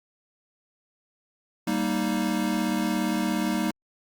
square chord, Eb major, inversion first, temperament equal, 196 / 233.1 / 311.1 Hz, G3 / Bb3 / Eb4, 0 / 0 / 0 cents, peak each -29 dBFS, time 1.67-3.71 s, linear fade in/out 5 ms, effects Opus 48 kbps

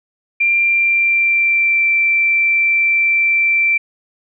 sine tone with pitch glide, 2377 to 2344 Hz, D7 to D7, +20 to -4 cents, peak -11 dBFS, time 0.4-3.78 s, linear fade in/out 10 ms, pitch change -24 cents, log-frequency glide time 0.58-1.87 s, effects none

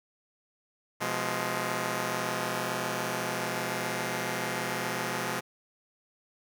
5% pulse chord, F diminished, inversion second, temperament just, 125.72 / 174.61 / 209.5 Hz, Cb3 / F3 / Ab3, +31 / 0 / +15 cents, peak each -23 dBFS, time 1-5.41 s, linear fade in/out 20 ms, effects none

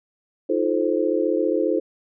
sine chord, F dominant seventh, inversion third, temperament just, 314.3 / 349.2 / 436.5 / 523.8 Hz, Eb4 / F4 / A4 / C5, +18 / 0 / -14 / +2 cents, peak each -24 dBFS, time 0.49-1.8 s, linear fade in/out 10 ms, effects none

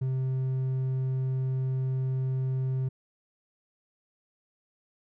sine tone with hard clipping, 130.81 Hz, C3, in tune, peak -27 dBFS, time 0.01-2.89 s, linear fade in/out 10 ms, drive 3 dB, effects none

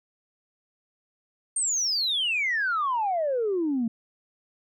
sine exponential sweep, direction down, 8870 to 220 Hz, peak -22 dBFS, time 1.56-3.88 s, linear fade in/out 5 ms, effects tanh soft clip ceiling -19 dBFS

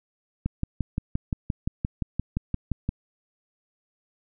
click train, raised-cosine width 5 ms, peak -13 dBFS, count 15, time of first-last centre 0.46-2.891 s, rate 5.76 Hz, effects none

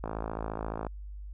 click train, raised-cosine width 1 ms, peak -20 dBFS, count 46, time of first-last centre 0.04-0.867 s, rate 54.4 Hz, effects added 50 Hz sine -39 dBFS peak until 1.33 s

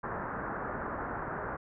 white low-pass noise, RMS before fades -37 dBFS, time 0.03-1.57 s, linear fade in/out 10 ms, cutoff 1600 Hz, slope 48 dB/octave, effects none

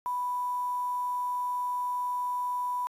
sine tone with quantisation, 987.8 Hz, B5, in tune, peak -28 dBFS, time 0.06-2.87 s, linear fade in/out 0 ms, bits 8, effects resampled to 32000 Hz

